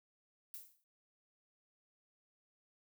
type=noise with exponential decay; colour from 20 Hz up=violet; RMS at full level=-45 dBFS; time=0.54-0.84 s; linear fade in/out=1 ms; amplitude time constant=64 ms; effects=none